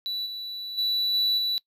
triangle tone with level steps, 3951 Hz, B7, in tune, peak -26 / -31 / -21 / -19 / -22 dBFS, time 0.06-1.58 s, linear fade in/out 0 ms, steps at 0.25 / 0.77 / 1.13 / 1.37 s, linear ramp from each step 20 ms, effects noise-tail reverb RT60 0.1 s tail -23 dB re dry

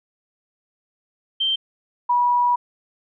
sine tone pair in turn, 3136 / 971.9 Hz, G7 / B5, 0 / -28 cents, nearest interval octave + minor sixth, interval 2028 cents, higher first, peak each -18 / -15 dBFS, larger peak second, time 1.4-1.56 / 2.09-2.56 s, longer second, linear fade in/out 10 ms, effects none

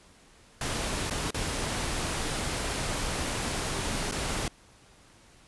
pink noise with dropouts, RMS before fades -31 dBFS, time 0.61-4.48 s, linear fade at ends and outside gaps 2 ms, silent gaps 1.099-1.108 / 1.307-1.344 / 4.113-4.121 s, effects pink hiss -57 dBFS RMS until 5.47 s + resampled to 24000 Hz

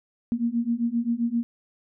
sine beating tone pair, 230.7 / 238.3 Hz, A#3 / A#3, -18 / +38 cents, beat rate 7.6 Hz, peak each -26 / -25 dBFS, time 0.32-1.43 s, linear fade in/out 0 ms, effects none

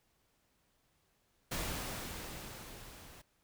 pink noise with level ramp, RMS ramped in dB -37 to -55 dBFS, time 1.51-3.22 s, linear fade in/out 10 ms, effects pink hiss -75 dBFS RMS until 3.43 s

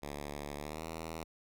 5% pulse tone with pitch glide, 72.6 to 81.02 Hz, D2 to E2, -19 to -29 cents, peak -29 dBFS, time 0.02-1.24 s, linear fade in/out 10 ms, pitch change +190 cents, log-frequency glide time 0.59-0.84 s, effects none

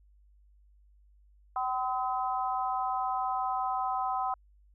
harmonic tone, 255.1 Hz, C4, 44 cents flat, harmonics 3 / 4 / 5, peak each -31 / -33 / -35 dBFS, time 1.56-4.34 s, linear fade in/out 2 ms, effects added 50 Hz sine -58 dBFS peak until 4.74 s

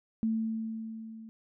sine tone with level ramp, 222.7 Hz, A3, 21 cents sharp, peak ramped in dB -25 to -44 dBFS, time 0.23-1.29 s, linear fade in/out 0 ms, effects none

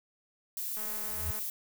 violet noise, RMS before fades -36 dBFS, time 0.57-1.5 s, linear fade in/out 2 ms
click train, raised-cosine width 0.5 ms, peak -33 dBFS, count 133, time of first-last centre 0.77-1.39 s, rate 213 Hz
sine tone with exponential growth, 82.7 Hz, E2, 6 cents sharp, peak -29 dBFS, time 1.01-1.31 s, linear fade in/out 5 ms, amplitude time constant 65 ms
effects none

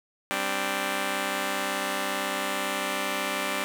5% pulse chord, G suspended fourth, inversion none, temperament just, 196 / 261.3 / 294 Hz, G3 / C4 / D4, 0 / -2 / +2 cents, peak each -21 dBFS, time 0.31-3.64 s, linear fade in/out 0 ms, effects none

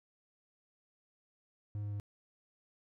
triangle tone with pitch steps, 103.8 / 103.02 / 102.25 Hz, G#2 / G#2 / G#2, 0 / -13 / -26 cents, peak -34 dBFS, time 1.75-1.999 s, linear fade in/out 0 ms, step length 83 ms, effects none

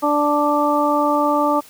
harmonic tone, 293.7 Hz, D4, in tune, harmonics 1 / 2 / 3 / 4, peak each -20 / -20 / -20 / -20 dBFS, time 0.02-1.61 s, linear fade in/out 20 ms, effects white hiss -45 dBFS RMS until 1.69 s

